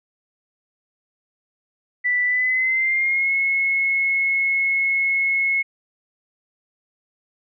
sine tone with pitch glide, 1975.5 to 2179 Hz, B6 to C#7, 0 to -30 cents, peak -17 dBFS, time 2.04-5.63 s, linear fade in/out 20 ms, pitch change +170 cents, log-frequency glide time 2.25-3.32 s, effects none

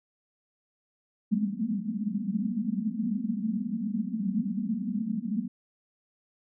pink band-pass noise, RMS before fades -30 dBFS, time 1.31-5.48 s, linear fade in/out 10 ms, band 190 to 240 Hz, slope 96 dB/octave, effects none

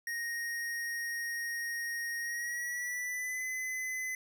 square tone with pitch glide, 1868 to 2025 Hz, A#6 to B6, +3 to +43 cents, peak -35 dBFS, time 0.07-4.15 s, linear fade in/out 2 ms, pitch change +140 cents, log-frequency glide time 2.2-3.44 s, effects none

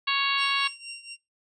harmonic tone, 554.4 Hz, C#5, in tune, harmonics 2 / 3 / 4 / 5 / 6 / 7 / 8, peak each -28 / -33 / -31 / -27 / -33 / -31 / -33 dBFS, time 0.07-0.68 s, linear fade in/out 10 ms
20% pulse tone with tremolo, 2763 Hz, F7, 19 cents flat, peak -30 dBFS, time 0.37-1.17 s, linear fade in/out 50 ms, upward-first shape triangle, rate 4.2 Hz, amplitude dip 85%
effects noise-tail reverb RT60 0.2 s tail -20 dB re dry + resampled to 22050 Hz

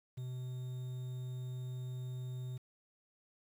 triangle tone with quantisation, 126.8 Hz, B2, 46 cents sharp, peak -37 dBFS, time 0.17-2.58 s, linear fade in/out 10 ms, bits 10, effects none

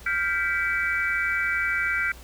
sine chord, G dominant seventh, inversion third, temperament equal with one note detuned, 1396.9 / 1568 / 1975.5 / 2300 Hz, F6 / G6 / B6 / D7, 0 / 0 / 0 / -37 cents, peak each -28 dBFS, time 0.06-2.12 s, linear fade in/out 5 ms, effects added 60 Hz sine -44 dBFS peak until 2.23 s + pink hiss -48 dBFS RMS until 2.23 s

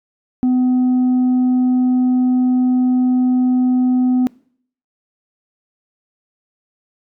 sine tone, 252.4 Hz, B3, 38 cents sharp, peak -9 dBFS, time 0.43-4.27 s, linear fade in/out 0 ms, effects noise-tail reverb RT60 0.6 s tail -25 dB re dry + tanh soft clip ceiling -11 dBFS

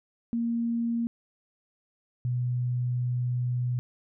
sine tone pair in turn, 233.1 / 123.48 Hz, A#3 / B2, 0 / 0 cents, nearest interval major seventh, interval 1100 cents, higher first, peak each -25 dBFS, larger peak neither, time 0.33-1.07 / 2.25-3.79 s, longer second, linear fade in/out 0 ms, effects none

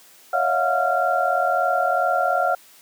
sine tone cluster, 558 / 641 / 681 / 723 / 1381 Hz, C#5 / E5 / F5 / F#5 / F6, +11 / -49 / -44 / -40 / -20 cents, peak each -26 / -27 / -26 / -21 / -23 dBFS, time 0.33-2.55 s, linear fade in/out 5 ms, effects white hiss -50 dBFS RMS until 2.81 s + high-pass 200 Hz 12 dB/octave

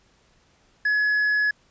triangle tone, 1694 Hz, G#6, 34 cents sharp, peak -17 dBFS, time 0.85-1.51 s, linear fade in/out 5 ms, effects pink hiss -61 dBFS RMS until 1.7 s + resampled to 16000 Hz

